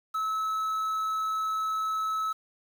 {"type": "tone with quantisation", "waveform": "triangle", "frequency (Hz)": 1298, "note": "E6", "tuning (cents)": -27, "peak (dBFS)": -25, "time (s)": [0.14, 2.33], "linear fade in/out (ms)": 10, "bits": 8, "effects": []}